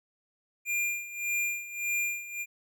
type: tone with tremolo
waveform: square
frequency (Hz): 2400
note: D7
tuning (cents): +37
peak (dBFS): -27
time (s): 0.65-2.46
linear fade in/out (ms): 50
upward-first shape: sine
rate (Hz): 1.7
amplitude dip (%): 80
effects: none